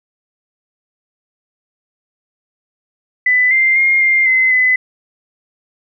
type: tone with pitch steps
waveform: sine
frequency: 1998 / 2093 / 2129 / 2107 / 2051 / 2016 Hz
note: B6 / C7 / C7 / C7 / C7 / B6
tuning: +20 / 0 / +30 / +12 / -35 / +35 cents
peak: -9 dBFS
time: 3.26-4.76 s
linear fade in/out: 5 ms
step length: 250 ms
effects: none